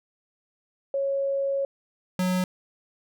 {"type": "tone pair in turn", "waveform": ["sine", "square"], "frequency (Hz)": [551, 183.4], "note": ["C#5", "F#3"], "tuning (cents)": [-11, -15], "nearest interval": "octave + perfect fifth", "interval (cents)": 1904, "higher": "first", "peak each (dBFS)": -23, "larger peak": "neither", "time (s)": [[0.94, 1.65], [2.19, 2.44]], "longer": "first", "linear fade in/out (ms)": 2, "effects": []}